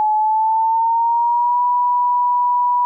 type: tone with pitch glide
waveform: sine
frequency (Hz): 856 to 977.6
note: A5 to B5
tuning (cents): -48 to -18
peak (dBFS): -13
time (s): 0-2.85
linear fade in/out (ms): 0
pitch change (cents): +230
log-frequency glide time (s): 0.15-1.61
effects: none